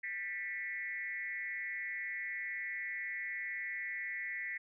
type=tone with frequency modulation; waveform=sine; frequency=1975 Hz; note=B6; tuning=in tune; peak=-37 dBFS; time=0.03-4.58 s; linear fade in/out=10 ms; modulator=194 Hz; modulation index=1; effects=none